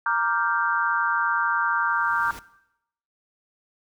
sine chord, G minor seventh, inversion first, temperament equal, 932.3 / 1174.7 / 1396.9 / 1568 Hz, Bb5 / D6 / F6 / G6, 0 / 0 / 0 / 0 cents, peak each -26 dBFS, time 0.06-2.31 s, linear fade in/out 2 ms
pink noise with exponential growth, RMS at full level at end -40 dBFS, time 1.6-2.39 s, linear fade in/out 0 ms, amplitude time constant 170 ms
effects noise-tail reverb RT60 0.8 s tail -18 dB re dry

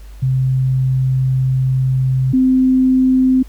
sine tone pair in turn, 130.81 / 258.9 Hz, C3 / C4, 0 / -18 cents, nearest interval octave, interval 1182 cents, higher second, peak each -12 / -9 dBFS, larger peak second, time 0.22-2.33 / 2.33-3.43 s, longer first, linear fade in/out 10 ms, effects added 50 Hz sine -32 dBFS peak until 3.48 s + pink hiss -49 dBFS RMS until 3.48 s

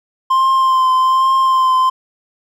triangle tone with vibrato, 1046.5 Hz, C6, in tune, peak -8 dBFS, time 0.3-1.9 s, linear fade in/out 10 ms, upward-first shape triangle, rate 1.2 Hz, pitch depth 25 cents each way, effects none

